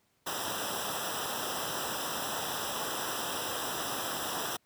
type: noise with comb filter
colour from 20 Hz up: pink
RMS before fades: -35 dBFS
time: 0.26-4.57 s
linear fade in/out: 10 ms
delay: 0.45 ms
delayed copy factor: -0.95
effects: pink hiss -72 dBFS RMS until 4.65 s + high-pass 80 Hz 12 dB/octave